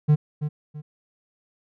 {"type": "tone with echo", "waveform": "triangle", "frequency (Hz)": 150, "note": "D3", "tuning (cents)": 37, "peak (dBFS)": -11, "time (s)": [0.08, 0.16], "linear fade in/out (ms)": 20, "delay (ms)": 330, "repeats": 2, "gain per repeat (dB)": -10, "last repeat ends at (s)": 0.82, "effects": []}